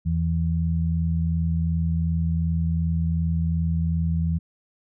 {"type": "tone pair together", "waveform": "sine", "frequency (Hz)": [82.7, 165.4], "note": ["E2", "E3"], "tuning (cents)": [6, 6], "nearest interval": "octave", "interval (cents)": 1200, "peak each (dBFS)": -23, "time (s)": [0.05, 4.39], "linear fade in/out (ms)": 20, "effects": []}